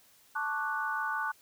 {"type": "chord", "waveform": "sine", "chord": "D major seventh", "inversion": "second", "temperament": "equal", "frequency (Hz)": [880, 1108.7, 1174.7, 1480], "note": ["A5", "C#6", "D6", "F#6"], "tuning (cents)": [0, 0, 0, 0], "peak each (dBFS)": [-36, -39, -37, -33], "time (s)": [0.35, 1.32], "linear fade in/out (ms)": 10, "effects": ["white hiss -62 dBFS RMS until 1.41 s"]}